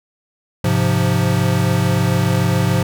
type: chord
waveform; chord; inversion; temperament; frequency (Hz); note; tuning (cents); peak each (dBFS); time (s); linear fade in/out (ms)
square; F minor; first; equal; 103.83 / 130.81 / 174.61; Ab2 / C3 / F3; 0 / 0 / 0; -19; 0.64-2.83; 5
effects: none

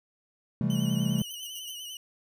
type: chord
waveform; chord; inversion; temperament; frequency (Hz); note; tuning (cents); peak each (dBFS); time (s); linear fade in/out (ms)
triangle; A minor seventh; first; just; 132 / 165 / 198 / 220; C3 / E3 / G3 / A3; +16 / +2 / +18 / 0; -28; 0.61-1.22; 2
type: tone with vibrato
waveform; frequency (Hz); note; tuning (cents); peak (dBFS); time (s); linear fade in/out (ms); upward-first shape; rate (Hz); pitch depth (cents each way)
sawtooth; 2960; F#7; 0; -35; 0.7-1.97; 2; sine; 10; 60
type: tone bursts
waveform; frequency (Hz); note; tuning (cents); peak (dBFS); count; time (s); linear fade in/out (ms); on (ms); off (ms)
5% pulse; 3068; G7; -38; -32; 5; 1.18-1.718; 5; 46; 77
effects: none

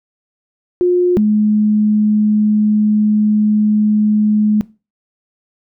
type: tone pair in turn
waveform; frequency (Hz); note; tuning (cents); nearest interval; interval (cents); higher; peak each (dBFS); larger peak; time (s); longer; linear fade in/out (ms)
sine; 357.2 / 211.8; F4 / G#3; +39 / +34; major sixth; 905; first; -9; neither; 0.81-1.17 / 1.17-4.61; second; 0
effects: noise-tail reverb RT60 0.3 s tail -20 dB re dry

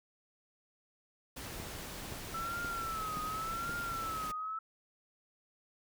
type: noise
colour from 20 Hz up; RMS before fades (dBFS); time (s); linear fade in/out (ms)
pink; -44; 1.36-4.32; 10
type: click train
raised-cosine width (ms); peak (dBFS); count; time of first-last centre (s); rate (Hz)
3; -30; 5; 1.6-3.694; 1.91
type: tone with vibrato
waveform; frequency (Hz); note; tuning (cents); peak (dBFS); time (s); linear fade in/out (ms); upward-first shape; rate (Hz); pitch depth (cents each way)
sine; 1323; E6; +6; -36; 2.34-4.59; 5; triangle; 0.88; 110
effects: none

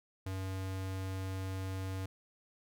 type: tone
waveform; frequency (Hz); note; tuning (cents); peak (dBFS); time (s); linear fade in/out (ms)
square; 95; F#2; +46; -37; 0.26-2.06; 5
effects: none

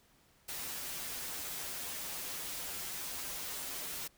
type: noise with comb filter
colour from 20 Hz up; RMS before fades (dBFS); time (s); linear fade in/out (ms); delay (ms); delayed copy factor
white; -41; 0.48-4.08; 10; 9.2; -0.85
effects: pink hiss -67 dBFS RMS until 4.17 s

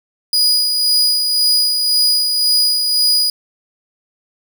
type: tone with tremolo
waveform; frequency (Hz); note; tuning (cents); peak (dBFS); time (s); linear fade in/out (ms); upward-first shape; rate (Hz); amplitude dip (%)
40% pulse; 4919; D#8; -21; -9; 0.33-3.3; 2; sine; 1.9; 40
effects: none

